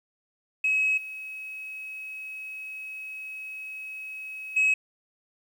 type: tone with level steps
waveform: sine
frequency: 2561 Hz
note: D#7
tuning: 49 cents sharp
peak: -20 / -35 / -17 dBFS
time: 0.64-4.74 s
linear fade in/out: 5 ms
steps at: 0.97 / 4.56 s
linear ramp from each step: 10 ms
effects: tanh soft clip ceiling -17 dBFS + 9-bit